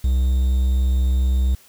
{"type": "tone with quantisation", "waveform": "triangle", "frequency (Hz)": 64.2, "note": "C2", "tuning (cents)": -32, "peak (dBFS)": -13, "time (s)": [0.04, 1.55], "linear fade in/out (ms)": 5, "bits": 7, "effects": ["white hiss -51 dBFS RMS until 1.68 s"]}